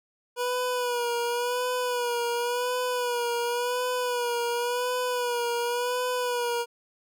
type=tone with vibrato; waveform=25% pulse; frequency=486.8 Hz; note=B4; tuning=25 cents flat; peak=-22 dBFS; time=0.36-6.66 s; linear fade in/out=50 ms; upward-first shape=sine; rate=0.92 Hz; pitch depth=47 cents each way; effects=none